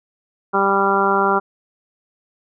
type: harmonic tone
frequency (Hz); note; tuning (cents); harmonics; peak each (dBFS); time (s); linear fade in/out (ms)
196.8; G3; +7; 1 / 2 / 3 / 4 / 5 / 6 / 7; -25 / -20 / -26 / -21 / -21 / -22 / -20; 0.53-1.4; 20
effects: none